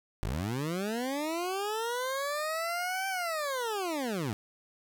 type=linear two-way sweep; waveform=20% pulse; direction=up then down; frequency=44.34 to 780 to 97.8 Hz; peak=-26 dBFS; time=0.23-4.33 s; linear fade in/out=0 ms; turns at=3.08 s; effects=none